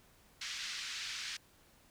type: band-pass noise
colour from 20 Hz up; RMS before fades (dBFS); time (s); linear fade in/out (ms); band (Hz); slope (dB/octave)
white; -42; 0.41-1.37; 5; 1500 to 5600; 24
effects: pink hiss -65 dBFS RMS until 1.9 s